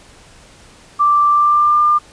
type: tone with pitch glide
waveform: sine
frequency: 1174.7 to 1198.7 Hz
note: D6 to D6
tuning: 0 to +35 cents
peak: -9 dBFS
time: 0.99-1.99 s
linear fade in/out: 20 ms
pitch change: +35 cents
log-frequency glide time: 1.29-1.81 s
effects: pink hiss -44 dBFS RMS until 2.12 s + resampled to 22050 Hz